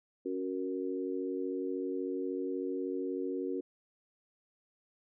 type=chord; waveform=sine; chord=F# major; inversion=second; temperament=equal; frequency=277.2 / 370 / 466.2 Hz; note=C#4 / F#4 / A#4; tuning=0 / 0 / 0 cents; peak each=-37 / -36 / -39 dBFS; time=0.25-3.61 s; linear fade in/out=10 ms; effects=none